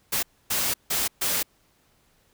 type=noise bursts at uneven times; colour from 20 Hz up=white; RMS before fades=-25 dBFS; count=4; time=0.12-0.23 / 0.5-0.74 / 0.9-1.08 / 1.21-1.43 s; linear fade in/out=10 ms; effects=pink hiss -64 dBFS RMS until 2.33 s